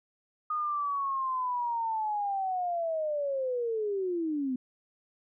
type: linear sweep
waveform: sine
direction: down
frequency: 1237 to 247.8 Hz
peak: -28 dBFS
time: 0.5-4.56 s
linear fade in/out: 5 ms
effects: none